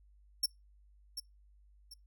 sawtooth tone with echo, 5450 Hz, F8, 43 cents flat, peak -25 dBFS, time 0.43-0.46 s, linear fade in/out 5 ms, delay 740 ms, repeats 2, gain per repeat -10 dB, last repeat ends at 1.94 s, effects noise-tail reverb RT60 0.2 s tail -25 dB re dry + added 50 Hz sine -60 dBFS peak until 2.06 s

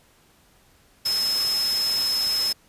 sine tone in noise, 5180 Hz, E8, 31 cents flat, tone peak -21 dBFS, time 1.05-2.53 s, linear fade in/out 10 ms, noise white, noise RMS -31 dBFS, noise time 1.05-2.53 s, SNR +7 dB, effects pink hiss -58 dBFS RMS until 2.68 s + resampled to 32000 Hz

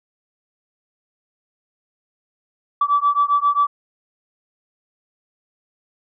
sine beating tone pair, 1151 / 1158.5 Hz, D6 / D6, -35 / -24 cents, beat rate 7.5 Hz, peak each -17 dBFS, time 2.81-3.67 s, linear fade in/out 5 ms, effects tanh soft clip ceiling -7 dBFS

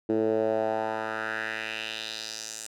10% pulse tone with band-pass filter sweep, 110 Hz, A2, in tune, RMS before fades -30 dBFS, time 0.09-2.67 s, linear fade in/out 5 ms, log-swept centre 350 to 7800 Hz, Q 2.6, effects none

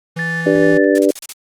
square tone, 165.4 Hz, E3, 6 cents sharp, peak -22 dBFS, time 0.16-0.78 s, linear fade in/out 10 ms
sine tone with tremolo, 1757 Hz, A6, 3 cents flat, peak -19 dBFS, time 0.19-0.98 s, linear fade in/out 0 ms, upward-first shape square, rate 2.3 Hz, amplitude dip 35%
harmonic tone, 98 Hz, G2, in tune, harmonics 3 / 4 / 5 / 6, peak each -14 / -15 / -16 / -17 dBFS, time 0.46-1.11 s, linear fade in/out 5 ms
blue noise bursts, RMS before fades -25 dBFS, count 6, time 0.95-1.326 s, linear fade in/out 2 ms, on 36 ms, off 32 ms
effects low-pass 10000 Hz 12 dB/octave + Opus 32 kbps

